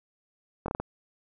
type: slowing click train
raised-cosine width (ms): 1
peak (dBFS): -17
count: 5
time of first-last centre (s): 0.66-0.8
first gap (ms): 22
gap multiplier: 1.32
effects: none